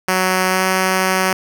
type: tone with pitch glide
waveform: 5% pulse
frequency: 185.9 to 187.63 Hz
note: F#3 to F#3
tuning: +8 to +24 cents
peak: -3 dBFS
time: 0.08-1.33 s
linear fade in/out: 2 ms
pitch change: +16 cents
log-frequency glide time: 0.48-0.64 s
effects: none